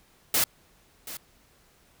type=noise with echo; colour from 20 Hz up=white; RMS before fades=-23 dBFS; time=0.34-0.44 s; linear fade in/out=2 ms; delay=730 ms; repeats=1; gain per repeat=-15 dB; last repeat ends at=1.17 s; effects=pink hiss -61 dBFS RMS until 2 s